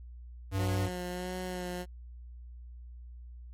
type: tone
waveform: square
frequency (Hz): 96.7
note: G2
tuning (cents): -23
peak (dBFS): -29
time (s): 0.51-0.9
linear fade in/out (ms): 50
type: tone with vibrato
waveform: 15% pulse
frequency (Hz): 181.1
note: F#3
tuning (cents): -37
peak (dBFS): -29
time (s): 0.56-1.86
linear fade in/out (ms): 50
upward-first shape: sine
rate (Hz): 1.5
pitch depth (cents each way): 24
effects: added 60 Hz sine -44 dBFS peak until 3.53 s + MP3 64 kbps